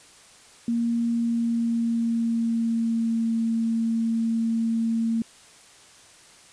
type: tone with pitch glide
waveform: sine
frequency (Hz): 233.7 to 227.6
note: A#3 to A#3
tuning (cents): +5 to -41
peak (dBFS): -21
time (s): 0.68-5.22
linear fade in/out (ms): 2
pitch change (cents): -46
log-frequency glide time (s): 1.03-3.33
effects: white hiss -51 dBFS RMS until 6.52 s + resampled to 22050 Hz